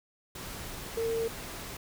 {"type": "tone in noise", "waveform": "sine", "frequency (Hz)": 455.6, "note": "A#4", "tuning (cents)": -40, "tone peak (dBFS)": -28, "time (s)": [0.97, 1.28], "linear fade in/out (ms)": 5, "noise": "pink", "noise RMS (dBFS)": -41, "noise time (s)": [0.35, 1.77], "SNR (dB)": 10, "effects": []}